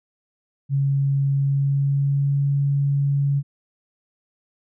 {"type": "tone with pitch glide", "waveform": "sine", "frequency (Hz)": [138.59, 140.61], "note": ["C#3", "C#3"], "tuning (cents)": [0, 25], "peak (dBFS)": -17, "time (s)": [0.69, 3.43], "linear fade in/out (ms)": 50, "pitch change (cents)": 25, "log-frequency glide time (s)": [1.34, 2.44], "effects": []}